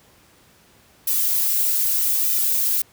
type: noise with flanger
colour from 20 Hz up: violet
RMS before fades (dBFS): -20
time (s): 1.07-2.82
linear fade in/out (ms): 5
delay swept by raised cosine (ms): 1.8 to 4.1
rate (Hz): 0.8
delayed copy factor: -0.7
effects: pink hiss -54 dBFS RMS until 2.92 s + high-pass 60 Hz 12 dB/octave